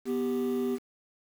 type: tone pair together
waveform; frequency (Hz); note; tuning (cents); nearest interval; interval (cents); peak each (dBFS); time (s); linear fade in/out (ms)
triangle; 246.4 / 392.6; B3 / G4; -4 / +3; minor sixth; 807; -27; 0.05-0.79; 50
effects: tanh soft clip ceiling -19 dBFS + 8-bit